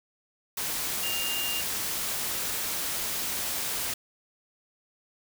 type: tone in noise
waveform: sine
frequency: 2809 Hz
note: F7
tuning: 9 cents sharp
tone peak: -31 dBFS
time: 1.03-1.61 s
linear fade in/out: 5 ms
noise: white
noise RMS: -31 dBFS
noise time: 0.57-3.94 s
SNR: -3 dB
effects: none